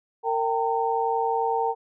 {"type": "tone cluster", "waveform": "sine", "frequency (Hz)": [458.6, 781, 912], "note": ["A#4", "G5", "A#5"], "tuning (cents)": [-28, -7, -38], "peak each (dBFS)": -26, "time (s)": [0.23, 1.75], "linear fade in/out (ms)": 50, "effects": []}